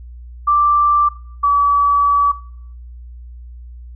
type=tone pair in turn; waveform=sine; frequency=1174.7 / 1145.2 Hz; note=D6 / D6; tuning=0 / -44 cents; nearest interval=unison; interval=44 cents; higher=first; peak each=-10 dBFS; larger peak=neither; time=0.47-1.09 / 1.43-2.32 s; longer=second; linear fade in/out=10 ms; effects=noise-tail reverb RT60 0.7 s tail -22 dB re dry + added 60 Hz sine -32 dBFS peak until 3.95 s